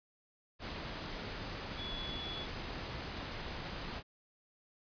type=tone in noise; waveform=sine; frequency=3400 Hz; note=G#7; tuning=40 cents sharp; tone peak=-42 dBFS; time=1.76-2.47 s; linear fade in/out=50 ms; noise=pink; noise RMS=-42 dBFS; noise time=0.59-4.03 s; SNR=-3 dB; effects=resampled to 11025 Hz